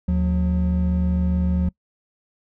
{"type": "tone pair together", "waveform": "triangle", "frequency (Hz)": [75.9, 180.52], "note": ["D#2", "F#3"], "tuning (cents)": [-42, -42], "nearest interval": "octave + minor third", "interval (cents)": 1500, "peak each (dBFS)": -18, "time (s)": [0.08, 1.69], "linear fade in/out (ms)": 5, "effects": ["noise-tail reverb RT60 0.1 s tail -25 dB re dry", "tanh soft clip ceiling -8 dBFS"]}